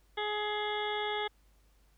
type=harmonic tone with a mistuned harmonic; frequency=420 Hz; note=G#4; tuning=19 cents sharp; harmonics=1 / 2 / 3 / 4 / 5 / 7 / 8 / 9; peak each=-36 / -36 / -43 / -42 / -40 / -47 / -40 / -48 dBFS; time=0.17-1.28 s; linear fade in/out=10 ms; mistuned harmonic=9; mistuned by=-48 cents; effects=added 50 Hz sine -63 dBFS peak until 1.97 s + pink hiss -71 dBFS RMS until 1.97 s